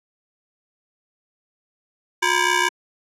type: ring-modulated tone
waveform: 15% pulse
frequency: 654 Hz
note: E5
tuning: 14 cents flat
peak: -7 dBFS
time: 2.22-2.69 s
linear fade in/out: 10 ms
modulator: 294 Hz
effects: high-pass 400 Hz 12 dB/octave + low-pass 9000 Hz 12 dB/octave